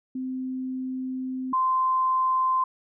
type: tone pair in turn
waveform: sine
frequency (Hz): 258.6 / 1038.3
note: C4 / C6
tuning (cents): -20 / -14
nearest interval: 2 octaves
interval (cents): 2406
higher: second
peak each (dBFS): -28 / -20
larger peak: second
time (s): 0.15-1.53 / 1.53-2.64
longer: first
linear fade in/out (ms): 5
effects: none